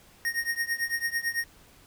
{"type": "tone with tremolo", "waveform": "square", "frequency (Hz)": 1859, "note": "A#6", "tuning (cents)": -5, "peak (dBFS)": -24, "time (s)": [0.25, 1.44], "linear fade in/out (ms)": 0, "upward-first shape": "triangle", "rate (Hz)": 9, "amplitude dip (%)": 95, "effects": ["pink hiss -56 dBFS RMS until 1.86 s"]}